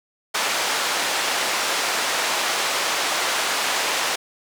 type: band-pass noise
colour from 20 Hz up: pink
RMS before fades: -23 dBFS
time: 0.34-4.16 s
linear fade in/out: 10 ms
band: 680 to 7700 Hz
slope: 12 dB/octave
effects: none